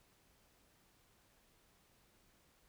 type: silence
effects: pink hiss -71 dBFS RMS until 2.68 s